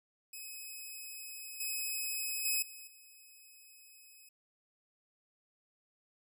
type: tone with level steps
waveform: 5% pulse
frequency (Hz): 2548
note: D#7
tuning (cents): +41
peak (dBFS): -35 / -26 / -21 / -39 / -47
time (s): 0.33-4.29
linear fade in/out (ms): 5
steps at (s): 1.6 / 2.45 / 2.62 / 2.87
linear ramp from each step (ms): 5
effects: none